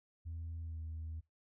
sine tone with pitch glide, 82.41 to 79.93 Hz, E2 to D#2, 0 to +47 cents, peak -39 dBFS, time 0.25-1.21 s, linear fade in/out 20 ms, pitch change -53 cents, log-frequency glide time 0.62-0.79 s, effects noise-tail reverb RT60 0.2 s tail -23 dB re dry + tanh soft clip ceiling -38 dBFS

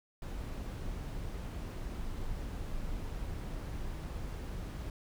brown noise, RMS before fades -39 dBFS, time 0.22-4.9 s, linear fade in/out 2 ms, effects none

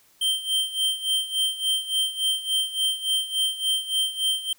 square tone with tremolo, 3136 Hz, G7, in tune, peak -20 dBFS, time 0.21-4.53 s, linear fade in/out 5 ms, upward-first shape sine, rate 3.5 Hz, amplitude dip 80%, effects white hiss -59 dBFS RMS until 4.58 s

